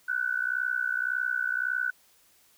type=tone with amplitude modulation; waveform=sine; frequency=1494 Hz; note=F#6; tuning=16 cents sharp; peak=-22 dBFS; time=0.08-1.91 s; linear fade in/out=10 ms; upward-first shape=sine; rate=61.8 Hz; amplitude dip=90%; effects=white hiss -62 dBFS RMS until 2.57 s